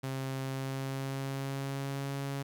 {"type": "tone with pitch glide", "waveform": "sawtooth", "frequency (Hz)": [133.6, 138.55], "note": ["C3", "C#3"], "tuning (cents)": [36, -1], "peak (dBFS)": -30, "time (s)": [0.03, 2.43], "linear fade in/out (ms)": 10, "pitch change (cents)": 63, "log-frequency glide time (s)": [0.43, 2.15], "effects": ["12-bit"]}